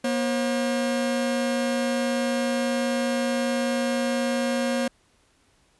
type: tone pair together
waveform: 45% pulse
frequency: 239.7 / 538 Hz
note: A#3 / C5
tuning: +48 / +48 cents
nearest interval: octave + major second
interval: 1400 cents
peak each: -25 / -26 dBFS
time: 0.04-4.88 s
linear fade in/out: 5 ms
effects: pink hiss -63 dBFS RMS until 5.79 s + resampled to 24000 Hz